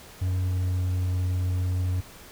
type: tone with pitch glide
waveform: triangle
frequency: 92 to 91.1 Hz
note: F#2 to F#2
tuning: -9 to -26 cents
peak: -21 dBFS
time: 0.21-2.01 s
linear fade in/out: 10 ms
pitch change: -17 cents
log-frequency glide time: 0.4-0.77 s
effects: pink hiss -47 dBFS RMS until 2.31 s